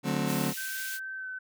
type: chord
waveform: 35% pulse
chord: D dominant seventh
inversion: none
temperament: just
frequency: 146.83 / 183.54 / 220.2 / 264.3 Hz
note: D3 / F#3 / A3 / C4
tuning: 0 / -14 / +2 / +18 cents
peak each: -31 dBFS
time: 0.03-0.54 s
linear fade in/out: 50 ms
type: high-pass noise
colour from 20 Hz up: white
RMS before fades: -38 dBFS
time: 0.25-1 s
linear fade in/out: 50 ms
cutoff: 1800 Hz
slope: 24 dB/octave
type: tone with pitch glide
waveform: sine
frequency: 1546 to 1518.6 Hz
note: G6 to F#6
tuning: -24 to +45 cents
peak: -35 dBFS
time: 0.57-1.39 s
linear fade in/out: 10 ms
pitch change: -31 cents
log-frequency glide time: 1.16-1.28 s
effects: none